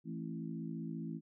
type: harmonic tone with a mistuned harmonic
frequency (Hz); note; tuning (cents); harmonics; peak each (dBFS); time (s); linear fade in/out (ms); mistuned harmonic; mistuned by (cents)
55; A1; 0; 3 / 4 / 5 / 6; -42 / -44 / -46 / -48; 0.04-1.21; 50; 5; -29
effects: none